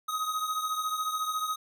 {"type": "beating tone pair", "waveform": "square", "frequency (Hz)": [1256, 1270], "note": ["D#6", "D#6"], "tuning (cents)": [16, 35], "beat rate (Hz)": 14, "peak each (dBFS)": [-31, -36], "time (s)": [0.08, 1.56], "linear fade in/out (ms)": 10, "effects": []}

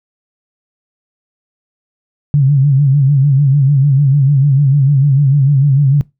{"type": "tone with vibrato", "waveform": "sine", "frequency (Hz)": 139.3, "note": "C#3", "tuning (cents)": 9, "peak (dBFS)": -6, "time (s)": [2.34, 6.01], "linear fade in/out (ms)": 0, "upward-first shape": "sine", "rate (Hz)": 6.7, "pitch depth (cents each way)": 96, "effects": ["noise-tail reverb RT60 0.2 s tail -22 dB re dry"]}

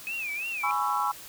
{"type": "tone with vibrato", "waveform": "sine", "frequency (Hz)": 2518, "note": "D#7", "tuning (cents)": 20, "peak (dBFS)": -30, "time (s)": [0.07, 0.71], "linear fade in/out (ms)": 0, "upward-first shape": "sine", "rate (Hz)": 3, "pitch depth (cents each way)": 160}
{"type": "chord", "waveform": "sine", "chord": "C# minor seventh", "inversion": "second", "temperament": "just", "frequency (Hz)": [831.5, 997.9, 1108.7, 1330.5], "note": ["G#5", "B5", "C#6", "E6"], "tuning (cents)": [2, 18, 0, 16], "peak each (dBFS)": -30, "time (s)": [0.63, 1.12], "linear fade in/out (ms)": 10}
{"effects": ["white hiss -45 dBFS RMS until 1.28 s"]}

